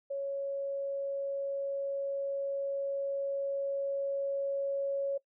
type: tone with level ramp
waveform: sine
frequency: 554.4 Hz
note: C#5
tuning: in tune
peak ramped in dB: -32 to -29 dBFS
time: 0.1-5.18 s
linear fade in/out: 10 ms
effects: noise-tail reverb RT60 0.1 s tail -21 dB re dry